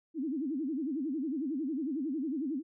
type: tone with vibrato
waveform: sine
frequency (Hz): 288.4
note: D4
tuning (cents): -31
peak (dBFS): -31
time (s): 0.14-2.63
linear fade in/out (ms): 50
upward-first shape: sine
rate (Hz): 11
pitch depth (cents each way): 240
effects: none